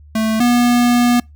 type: tone pair in turn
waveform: square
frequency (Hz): 220 / 242.1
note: A3 / B3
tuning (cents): 0 / -34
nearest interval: major second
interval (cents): 166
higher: second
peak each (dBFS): -15 / -11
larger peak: second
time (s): 0.15-0.4 / 0.4-1.2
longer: second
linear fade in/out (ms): 5
effects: noise-tail reverb RT60 0.2 s tail -26 dB re dry + added 74 Hz sine -39 dBFS peak until 1.35 s

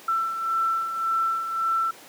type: beating tone pair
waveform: sine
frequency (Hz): 1336 / 1337.8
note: E6 / E6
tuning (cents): +23 / +25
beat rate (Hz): 1.8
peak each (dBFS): -31 / -23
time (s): 0.08-1.91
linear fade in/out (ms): 5
effects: pink hiss -46 dBFS RMS until 2.08 s + high-pass 300 Hz 12 dB/octave

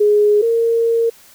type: tone pair in turn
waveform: sine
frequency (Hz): 416.7 / 460.8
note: G#4 / A#4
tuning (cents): +6 / -20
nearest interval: major second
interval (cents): 174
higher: second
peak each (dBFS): -9 / -12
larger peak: first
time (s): 0-0.42 / 0.42-1.1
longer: second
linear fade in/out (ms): 10
effects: white hiss -46 dBFS RMS until 1.34 s

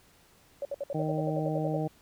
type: tone bursts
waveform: sine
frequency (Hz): 563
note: C#5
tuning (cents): +27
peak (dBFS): -30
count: 13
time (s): 0.62-1.767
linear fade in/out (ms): 2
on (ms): 31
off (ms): 62
type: harmonic tone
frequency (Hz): 155.56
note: D#3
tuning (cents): 0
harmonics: 1 / 2 / 3 / 4 / 5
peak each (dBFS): -31 / -34 / -36 / -37 / -38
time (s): 0.94-1.88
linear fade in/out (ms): 10
effects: pink hiss -61 dBFS RMS until 2.01 s

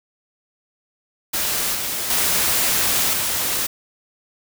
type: noise with level steps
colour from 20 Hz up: white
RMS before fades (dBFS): -22 / -25 / -19 / -22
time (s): 1.33-3.67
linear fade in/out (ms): 10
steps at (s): 1.75 / 2.1 / 3.13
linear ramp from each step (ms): 2
effects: none

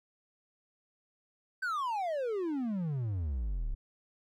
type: exponential sweep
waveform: triangle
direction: down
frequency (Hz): 1568 to 32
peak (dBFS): -29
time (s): 1.62-3.75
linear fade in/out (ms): 10
effects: none

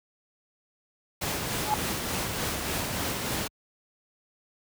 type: noise with tremolo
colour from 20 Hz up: pink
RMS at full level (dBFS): -29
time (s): 1.21-3.48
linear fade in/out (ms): 10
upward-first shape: sine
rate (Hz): 3.4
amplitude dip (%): 30
type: tone with exponential growth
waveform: sine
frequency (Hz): 848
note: G#5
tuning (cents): +36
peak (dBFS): -18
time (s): 1.58-1.74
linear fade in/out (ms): 1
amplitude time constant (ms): 34
effects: high-pass 60 Hz 12 dB/octave

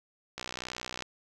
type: click train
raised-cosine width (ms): 0.2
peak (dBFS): -19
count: 41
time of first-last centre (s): 0.38-1.023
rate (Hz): 62.2
effects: none

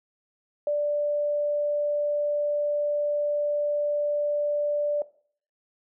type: tone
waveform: sine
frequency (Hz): 587.3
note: D5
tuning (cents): 0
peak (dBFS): -22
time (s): 0.67-5.02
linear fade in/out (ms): 2
effects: noise-tail reverb RT60 0.5 s tail -18 dB re dry

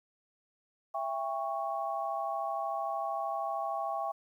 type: chord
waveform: sine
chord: C# diminished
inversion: first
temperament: just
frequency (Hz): 665.2 / 798.3 / 1108.7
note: E5 / G5 / C#6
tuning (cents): +16 / +31 / 0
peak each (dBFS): -36 / -35 / -37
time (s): 0.94-4.12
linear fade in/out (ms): 10
effects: 11-bit

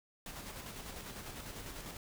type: noise with tremolo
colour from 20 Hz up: pink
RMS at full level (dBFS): -45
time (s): 0.26-1.97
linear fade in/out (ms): 2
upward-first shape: square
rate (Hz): 10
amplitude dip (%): 35
effects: none

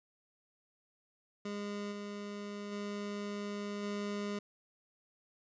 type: tone with level steps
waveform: 25% pulse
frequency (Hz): 204.7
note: G#3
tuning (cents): -25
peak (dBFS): -34 / -37 / -34 / -32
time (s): 1.45-4.39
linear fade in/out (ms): 5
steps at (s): 1.91 / 2.71 / 3.82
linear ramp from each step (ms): 20
effects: resampled to 16000 Hz

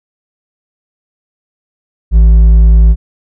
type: tone with hard clipping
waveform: sine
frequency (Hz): 55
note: A1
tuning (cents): 0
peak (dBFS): -3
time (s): 2.11-2.96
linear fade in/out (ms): 50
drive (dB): 4
effects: none

